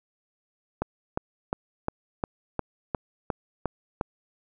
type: click train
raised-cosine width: 1 ms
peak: -12 dBFS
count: 10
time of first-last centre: 0.82-4.011 s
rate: 2.82 Hz
effects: none